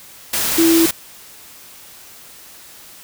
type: tone in noise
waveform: sine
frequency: 330 Hz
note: E4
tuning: 2 cents sharp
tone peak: -10 dBFS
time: 0.58-0.86 s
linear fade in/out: 5 ms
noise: white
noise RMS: -19 dBFS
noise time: 0.33-0.91 s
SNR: +6 dB
effects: white hiss -41 dBFS RMS until 3.03 s